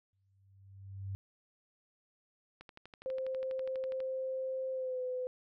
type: tone with exponential growth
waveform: sine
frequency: 97.4 Hz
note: G2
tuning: 11 cents flat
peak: -35 dBFS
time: 0.13-1.15 s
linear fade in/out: 0 ms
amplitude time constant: 220 ms
type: click train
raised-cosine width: 0.3 ms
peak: -34 dBFS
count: 18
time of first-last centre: 2.61-4.003 s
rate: 12.2 Hz
type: tone with pitch glide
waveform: sine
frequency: 523.3 to 506.1 Hz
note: C5 to B4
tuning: 0 to +42 cents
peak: -34 dBFS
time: 3.06-5.27 s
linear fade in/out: 0 ms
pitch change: -58 cents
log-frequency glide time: 4.72-5.01 s
effects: none